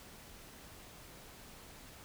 silence, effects pink hiss -54 dBFS RMS until 2.04 s

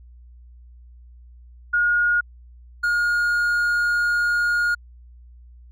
sine / triangle tone pair in turn, 1434 / 1428.9 Hz, F6 / F6, +45 / +39 cents, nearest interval unison, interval 6 cents, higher first, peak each -16 dBFS, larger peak neither, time 1.73-2.21 / 2.83-4.75 s, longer second, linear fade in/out 10 ms, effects added 60 Hz sine -43 dBFS peak until 5.71 s

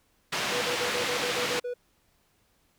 white band-pass noise, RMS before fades -30 dBFS, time 0.32-1.6 s, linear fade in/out 10 ms, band 140 to 3600 Hz, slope 12 dB/octave
triangle tone bursts, 489.8 Hz, B4, 14 cents flat, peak -28 dBFS, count 9, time 0.52-1.74 s, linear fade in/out 10 ms, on 100 ms, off 40 ms
effects pink hiss -68 dBFS RMS until 2.78 s

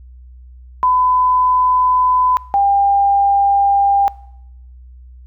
sine tone pair in turn, 1006 / 798.5 Hz, B5 / G5, +32 / +32 cents, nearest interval major third, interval 400 cents, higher first, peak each -10 / -10 dBFS, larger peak neither, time 0.83-2.37 / 2.54-4.08 s, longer neither, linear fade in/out 0 ms, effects noise-tail reverb RT60 0.8 s tail -22 dB re dry + added 62 Hz sine -36 dBFS peak until 5.26 s

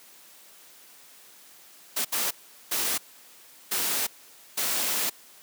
white noise bursts at uneven times, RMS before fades -27 dBFS, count 5, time 1.96-2.05 / 2.12-2.31 / 2.71-2.98 / 3.71-4.07 / 4.57-5.1 s, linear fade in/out 10 ms, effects white hiss -52 dBFS RMS until 5.42 s + high-pass 200 Hz 12 dB/octave

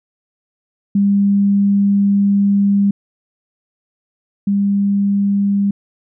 sine tone pair in turn, 200.2 / 200.2 Hz, G3 / G3, +37 / +37 cents, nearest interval unison, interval 0 cents, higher neither, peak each -10 / -12 dBFS, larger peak first, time 0.95-2.91 / 4.47-5.71 s, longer first, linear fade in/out 5 ms, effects none

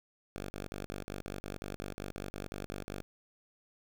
5% pulse tone bursts, 49 Hz, G1, in tune, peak -28 dBFS, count 15, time 0.36-3.02 s, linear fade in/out 0 ms, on 140 ms, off 40 ms, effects none

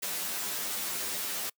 white noise with comb filter, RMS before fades -34 dBFS, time 0.02-1.5 s, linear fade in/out 10 ms, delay 10 ms, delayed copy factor +0.65, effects noise-tail reverb RT60 0.1 s tail -25 dB re dry + high-pass 150 Hz 12 dB/octave

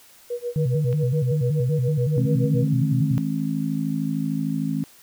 sine tone with tremolo, 482.4 Hz, B4, 41 cents flat, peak -23 dBFS, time 0.3-2.68 s, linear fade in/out 5 ms, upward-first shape sine, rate 7.1 Hz, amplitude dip 95%
sine tone with vibrato, 138.59 Hz, C#3, in tune, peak -19 dBFS, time 0.56-3.18 s, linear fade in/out 0 ms, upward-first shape square, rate 5.3 Hz, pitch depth 150 cents each way
click, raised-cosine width 0.3 ms, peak -26 dBFS, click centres 0.928 s
harmonic tone, 53.3 Hz, G#1, 46 cents sharp, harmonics 3 / 4 / 5, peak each -26 / -27 / -26 dBFS, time 2.18-4.84 s, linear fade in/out 0 ms
effects white hiss -51 dBFS RMS until 5.02 s

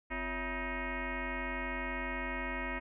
sine tone with frequency modulation, 961 Hz, B5, 48 cents flat, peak -34 dBFS, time 0.1-2.8 s, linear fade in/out 20 ms, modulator 305 Hz, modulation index 4.5, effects none

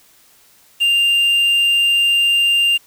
triangle tone with quantisation, 2794 Hz, F7, in tune, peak -10 dBFS, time 0.8-2.78 s, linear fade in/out 20 ms, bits 6, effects white hiss -51 dBFS RMS until 2.86 s

